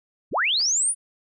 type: linear sweep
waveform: sine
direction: up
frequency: 30.89 to 9956 Hz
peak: -19 dBFS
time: 0.31-0.95 s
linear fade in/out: 50 ms
type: clicks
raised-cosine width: 0.2 ms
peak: -25 dBFS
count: 2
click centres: 0.602 / 0.614 s
effects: none